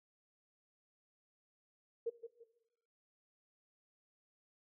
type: tone with echo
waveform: sine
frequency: 463 Hz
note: A#4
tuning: 12 cents flat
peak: -33 dBFS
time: 2.06-2.1 s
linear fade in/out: 10 ms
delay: 170 ms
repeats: 2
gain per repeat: -10 dB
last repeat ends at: 2.44 s
effects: noise-tail reverb RT60 1.0 s tail -17 dB re dry